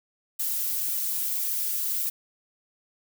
violet noise with flanger, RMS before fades -28 dBFS, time 0.39-2.1 s, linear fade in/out 10 ms, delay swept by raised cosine 1.6 to 6.8 ms, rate 1.8 Hz, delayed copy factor +1, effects none

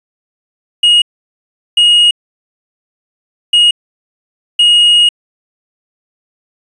triangle tone bursts at uneven times, 2877 Hz, F#7, 49 cents flat, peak -3 dBFS, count 4, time 0.83-1.02 / 1.77-2.11 / 3.53-3.71 / 4.59-5.09 s, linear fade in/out 5 ms, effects resampled to 22050 Hz + 7-bit

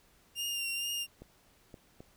sawtooth tone with vibrato, 2794 Hz, F7, in tune, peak -30 dBFS, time 0.35-1.07 s, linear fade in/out 50 ms, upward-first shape triangle, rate 2.2 Hz, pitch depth 33 cents each way
clicks, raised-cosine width 2 ms, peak -34 dBFS, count 3, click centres 1.22 / 1.742 / 2.005 s
effects pink hiss -65 dBFS RMS until 2.16 s

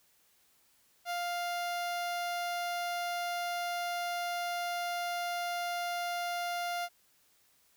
sawtooth tone with notch filter, 700 Hz, F5, 4 cents sharp, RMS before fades -35 dBFS, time 1.05-6.89 s, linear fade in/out 50 ms, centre 8100 Hz, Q 1.9, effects white hiss -68 dBFS RMS until 7.76 s

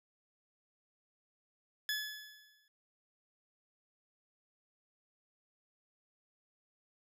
20% pulse tone with exponential decay, 1712 Hz, A6, 48 cents flat, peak -27 dBFS, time 1.89-2.68 s, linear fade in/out 1 ms, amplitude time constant 170 ms, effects none

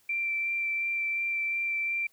sine tone with vibrato, 2349 Hz, D7, in tune, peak -27 dBFS, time 0.09-2.07 s, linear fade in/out 5 ms, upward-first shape sine, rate 2.8 Hz, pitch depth 10 cents each way, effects white hiss -65 dBFS RMS until 2.12 s

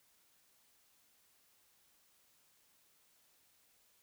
silence, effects white hiss -71 dBFS RMS until 4.02 s

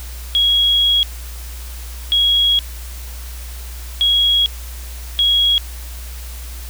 sine tone bursts at uneven times, 3313 Hz, G#7, 5 cents flat, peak -11 dBFS, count 4, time 0.35-1.03 / 2.12-2.59 / 4.01-4.46 / 5.19-5.58 s, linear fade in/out 0 ms, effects added 60 Hz sine -28 dBFS peak until 6.69 s + white hiss -37 dBFS RMS until 6.69 s

